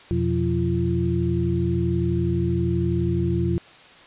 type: tone cluster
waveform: sine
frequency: 85.9 / 124.7 / 177 / 341.9 Hz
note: F2 / B2 / F3 / F4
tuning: -28 / +17 / +23 / -37 cents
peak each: -25 dBFS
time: 0.11-3.58 s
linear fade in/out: 0 ms
effects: white hiss -47 dBFS RMS until 4.06 s + resampled to 8000 Hz